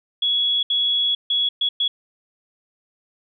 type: tone bursts at uneven times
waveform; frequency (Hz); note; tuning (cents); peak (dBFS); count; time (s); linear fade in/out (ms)
sine; 3361; G#7; +20; -17; 5; 0.22-0.63 / 0.7-1.15 / 1.3-1.49 / 1.61-1.69 / 1.8-1.88; 5
effects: none